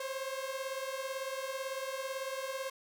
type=beating tone pair; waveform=sawtooth; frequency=525 / 543 Hz; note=C5 / C#5; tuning=+6 / -36 cents; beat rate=18 Hz; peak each=-35 / -36 dBFS; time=0-2.7 s; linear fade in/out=5 ms; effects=none